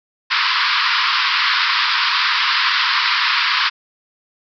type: band-pass noise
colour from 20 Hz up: pink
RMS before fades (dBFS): -17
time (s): 0.3-3.7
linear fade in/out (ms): 20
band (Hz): 970 to 5100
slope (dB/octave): 96
effects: none